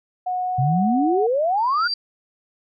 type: tone with pitch glide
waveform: sine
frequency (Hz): 731 to 738.6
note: F#5 to F#5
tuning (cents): -21 to -3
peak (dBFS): -21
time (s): 0.26-1.27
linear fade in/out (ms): 10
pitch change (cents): +18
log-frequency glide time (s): 0.44-0.62
type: exponential sweep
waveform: sine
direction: up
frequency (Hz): 123.47 to 1486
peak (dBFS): -17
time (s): 0.58-1.88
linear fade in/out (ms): 10
type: tone with exponential growth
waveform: sine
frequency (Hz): 4699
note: D8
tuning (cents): 0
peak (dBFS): -19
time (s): 1.57-1.94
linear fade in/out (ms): 5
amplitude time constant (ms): 79
effects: none